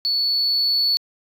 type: tone with level ramp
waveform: sine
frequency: 4435 Hz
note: C#8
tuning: in tune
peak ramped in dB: -17 to -14 dBFS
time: 0.05-0.97 s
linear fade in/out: 0 ms
effects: tanh soft clip ceiling -14 dBFS